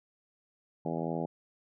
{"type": "harmonic tone", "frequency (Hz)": 82.41, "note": "E2", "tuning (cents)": 0, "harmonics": [2, 3, 4, 5, 6, 7, 8, 9, 10], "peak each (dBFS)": [-36, -38, -39, -40, -41, -41, -42, -43, -43], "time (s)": [0.85, 1.26], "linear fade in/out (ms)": 5, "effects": []}